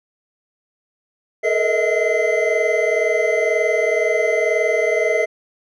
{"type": "tone cluster", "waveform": "triangle", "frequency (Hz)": [431.7, 470.6, 624, 646, 2058], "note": ["A4", "A#4", "D#5", "E5", "C7"], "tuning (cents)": [-33, 16, 5, -35, -29], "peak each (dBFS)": -20, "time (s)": [1.43, 5.26], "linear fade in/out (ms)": 20, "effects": ["resampled to 22050 Hz"]}